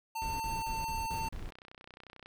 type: tone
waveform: square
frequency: 899 Hz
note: A5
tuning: 37 cents sharp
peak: -35 dBFS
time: 0.15-1.29 s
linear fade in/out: 10 ms
type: noise bursts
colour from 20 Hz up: brown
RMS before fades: -40 dBFS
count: 6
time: 0.22-1.505 s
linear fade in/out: 0 ms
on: 180 ms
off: 41 ms
type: click train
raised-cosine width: 0.3 ms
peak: -34 dBFS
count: 30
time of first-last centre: 1.33-2.259 s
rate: 31.2 Hz
effects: none